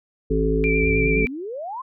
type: harmonic tone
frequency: 54 Hz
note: A1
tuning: 32 cents flat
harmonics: 1 / 3 / 5 / 7 / 8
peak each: -22 / -26 / -25 / -27 / -22 dBFS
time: 0.3-1.26 s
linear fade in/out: 10 ms
type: tone with vibrato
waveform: sine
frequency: 2349 Hz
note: D7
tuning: in tune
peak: -22 dBFS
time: 0.64-1.27 s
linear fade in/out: 0 ms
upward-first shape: sine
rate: 9.6 Hz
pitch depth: 26 cents each way
type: exponential sweep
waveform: sine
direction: up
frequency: 70 to 1085 Hz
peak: -28 dBFS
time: 0.81-1.82 s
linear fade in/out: 10 ms
effects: none